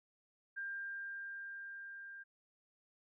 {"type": "tone with level ramp", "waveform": "sine", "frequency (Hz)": 1595, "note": "G6", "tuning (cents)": 30, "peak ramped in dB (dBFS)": [-39, -48], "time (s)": [0.56, 2.24], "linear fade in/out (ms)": 20, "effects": []}